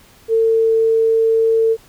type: tone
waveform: sine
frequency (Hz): 449.7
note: A4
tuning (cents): +38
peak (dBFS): -11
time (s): 0.28-1.77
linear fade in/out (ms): 50
effects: pink hiss -48 dBFS RMS until 1.88 s